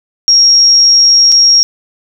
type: tone with dropouts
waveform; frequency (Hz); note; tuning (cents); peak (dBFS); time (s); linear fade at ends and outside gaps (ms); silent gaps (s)
sine; 5588; F8; 0; -3; 0.28-1.63; 0; 1.319-1.323
effects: none